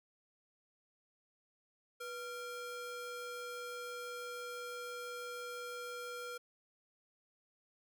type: ring-modulated tone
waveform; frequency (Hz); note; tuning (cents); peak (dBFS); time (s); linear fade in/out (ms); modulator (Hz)
square; 936; A#5; +7; -40; 2-6.38; 10; 447
effects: none